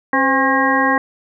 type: harmonic tone with a mistuned harmonic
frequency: 269.8 Hz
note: C#4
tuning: 47 cents flat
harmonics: 1 / 2 / 3 / 4 / 6 / 7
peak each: -19 / -22 / -20 / -18 / -21 / -19 dBFS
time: 0.13-0.98 s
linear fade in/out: 2 ms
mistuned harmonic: 2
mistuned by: -75 cents
effects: none